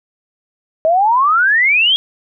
sine exponential sweep, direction up, 622.3 to 3325 Hz, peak -9 dBFS, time 0.85-1.96 s, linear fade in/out 0 ms, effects none

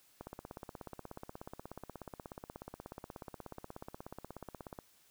click train, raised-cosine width 1 ms, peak -30 dBFS, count 77, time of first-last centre 0.21-4.788 s, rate 16.6 Hz, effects white hiss -67 dBFS RMS until 5.1 s

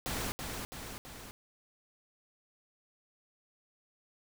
pink noise with echo, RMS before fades -36 dBFS, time 0.06-0.32 s, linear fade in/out 0 ms, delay 330 ms, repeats 3, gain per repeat -4 dB, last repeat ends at 1.31 s, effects none

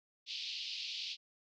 white band-pass noise, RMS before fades -42 dBFS, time 0.26-1.17 s, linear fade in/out 50 ms, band 2600 to 4900 Hz, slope 48 dB/octave, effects none

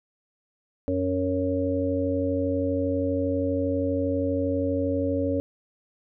harmonic tone, 92.5 Hz, F#2, in tune, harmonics 1 / 3 / 5 / 6, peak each -30 / -26 / -30 / -28 dBFS, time 0.88-5.4 s, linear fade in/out 0 ms, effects none

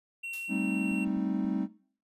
triangle tone, 2730 Hz, F7, 40 cents flat, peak -33 dBFS, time 0.23-1.05 s, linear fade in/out 10 ms
blue noise with exponential decay, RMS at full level -40 dBFS, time 0.33-0.64 s, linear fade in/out 5 ms, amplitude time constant 66 ms
triangle chord, A half-diminished seventh, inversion third, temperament equal, 196 / 220 / 261.6 / 311.1 Hz, G3 / A3 / C4 / Eb4, 0 / 0 / 0 / 0 cents, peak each -30 / -34 / -31 / -33 dBFS, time 0.48-1.68 s, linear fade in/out 50 ms
clicks, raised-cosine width 5 ms, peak -39 dBFS, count 4, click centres 0.915 / 1.075 / 1.169 / 1.448 s
effects noise-tail reverb RT60 0.5 s tail -20 dB re dry + resampled to 32000 Hz

